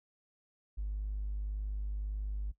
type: tone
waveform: triangle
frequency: 50.9 Hz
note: G#1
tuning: 34 cents flat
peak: -30 dBFS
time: 0.77-2.52 s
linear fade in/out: 20 ms
effects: noise-tail reverb RT60 0.1 s tail -18 dB re dry + tanh soft clip ceiling -31 dBFS